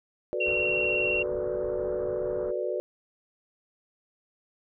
sine chord, B minor seventh, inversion second, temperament equal, 370 / 440 / 493.9 / 587.3 Hz, F#4 / A4 / B4 / D5, 0 / 0 / 0 / 0 cents, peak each -32 / -36 / -32 / -32 dBFS, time 0.33-2.8 s, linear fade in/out 0 ms
sine tone with vibrato, 2737 Hz, F7, 36 cents flat, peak -25 dBFS, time 0.4-1.23 s, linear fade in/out 10 ms, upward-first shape sine, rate 20 Hz, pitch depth 17 cents each way
pink low-pass noise, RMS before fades -43 dBFS, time 0.45-2.52 s, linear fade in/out 20 ms, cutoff 1500 Hz, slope 48 dB/octave
effects none

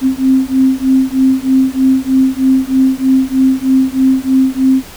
sine beating tone pair, 261.6 / 264.8 Hz, C4 / C4, 0 / +21 cents, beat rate 3.2 Hz, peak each -11 dBFS, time 0.01-4.83 s, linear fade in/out 50 ms, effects pink hiss -33 dBFS RMS until 4.96 s

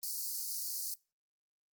white high-pass noise, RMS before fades -38 dBFS, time 0.03-0.94 s, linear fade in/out 2 ms, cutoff 4300 Hz, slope 96 dB/octave, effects noise-tail reverb RT60 0.3 s tail -24 dB re dry + Opus 24 kbps

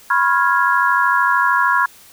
sine chord, C# dominant seventh, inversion third, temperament equal with one note detuned, 987.8 / 1080.9 / 1396.9 / 1661.2 Hz, B5 / C#6 / E#6 / G#6, 0 / -44 / 0 / 0 cents, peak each -18 dBFS, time 0.1-1.86 s, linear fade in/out 5 ms, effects white hiss -45 dBFS RMS until 2.12 s

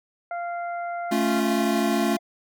harmonic tone, 694 Hz, F5, 11 cents flat, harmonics 1 / 2 / 3, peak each -28 / -36 / -43 dBFS, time 0.31-1.4 s, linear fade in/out 2 ms
square chord, A augmented, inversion none, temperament equal with one note detuned, 218.6 / 277.2 / 349.2 Hz, A3 / C#4 / E#4, -11 / 0 / 0 cents, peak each -25 / -27 / -27 dBFS, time 1.11-2.17 s, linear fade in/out 10 ms
triangle tone with tremolo, 689 Hz, F5, 24 cents flat, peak -25 dBFS, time 1.42-2.19 s, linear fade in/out 50 ms, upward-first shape square, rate 12 Hz, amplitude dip 30%
effects none

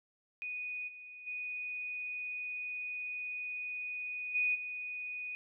sine tone with level steps, 2479 Hz, D#7, 7 cents flat, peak -37 / -47 / -37 / -28 / -38 dBFS, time 0.42-5.35 s, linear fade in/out 0 ms, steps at 0.87 / 1.26 / 4.34 / 4.54 s, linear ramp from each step 20 ms, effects none

